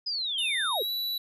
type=linear sweep; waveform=sine; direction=down; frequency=5060 to 351.2 Hz; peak=-28 dBFS; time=0.06-0.83 s; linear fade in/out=10 ms
type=tone with pitch glide; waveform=square; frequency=3616 to 3943 Hz; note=A7 to B7; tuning=+47 to -4 cents; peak=-29 dBFS; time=0.38-1.18 s; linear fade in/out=5 ms; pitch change=+149 cents; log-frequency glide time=0.64-0.9 s
effects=none